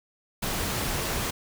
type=noise; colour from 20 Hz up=pink; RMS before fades=-29 dBFS; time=0.42-1.31 s; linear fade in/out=10 ms; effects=none